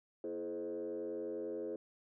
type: tone with frequency modulation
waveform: sine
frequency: 424.3 Hz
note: G#4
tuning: 37 cents sharp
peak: -37 dBFS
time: 0.24-1.76 s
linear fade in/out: 2 ms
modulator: 91.3 Hz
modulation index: 1.3
effects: tanh soft clip ceiling -33 dBFS